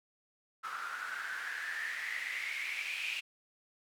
white noise with band-pass filter sweep, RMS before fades -39 dBFS, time 0.63-3.21 s, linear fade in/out 20 ms, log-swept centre 1300 to 2600 Hz, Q 9.2, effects none

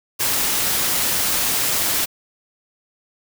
white noise, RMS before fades -20 dBFS, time 0.19-2.06 s, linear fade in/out 20 ms, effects none

